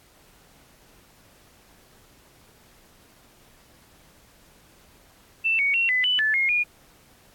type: tone with pitch steps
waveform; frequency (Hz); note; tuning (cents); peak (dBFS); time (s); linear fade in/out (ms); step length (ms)
sine; 2667 / 2235 / 2730 / 2008 / 2987 / 1739 / 2145 / 2435; E7 / C#7 / F7 / B6 / F#7 / A6 / C7 / D#7; +20 / +14 / -40 / +28 / +16 / -21 / +42 / -38; -19; 5.44-6.64; 20; 150
effects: pink hiss -56 dBFS RMS until 7.34 s + AAC 64 kbps